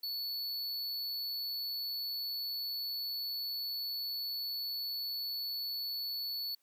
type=tone; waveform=square; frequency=4435 Hz; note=C#8; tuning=in tune; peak=-36 dBFS; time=0.03-6.55 s; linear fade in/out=5 ms; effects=white hiss -75 dBFS RMS until 6.62 s + high-pass 200 Hz 12 dB/octave